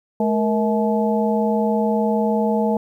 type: harmonic tone with a mistuned harmonic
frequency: 214.7 Hz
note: A3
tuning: 42 cents flat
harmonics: 1 / 2 / 3 / 4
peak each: -19 / -22 / -24 / -25 dBFS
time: 0.2-2.77 s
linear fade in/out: 2 ms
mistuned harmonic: 2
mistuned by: +150 cents
effects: 9-bit